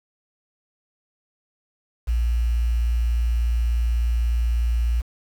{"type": "tone with quantisation", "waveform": "sine", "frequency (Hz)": 58.27, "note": "A#1", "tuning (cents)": 0, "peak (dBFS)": -18, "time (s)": [2.07, 5.02], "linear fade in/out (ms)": 20, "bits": 7, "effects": []}